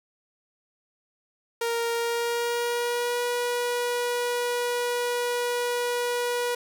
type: tone with pitch glide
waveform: sawtooth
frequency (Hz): 466.2 to 484.9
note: A#4 to B4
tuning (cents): 0 to -32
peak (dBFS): -21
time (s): 1.61-6.55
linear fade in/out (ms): 5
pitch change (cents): +68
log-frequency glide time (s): 1.93-3.23
effects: 8-bit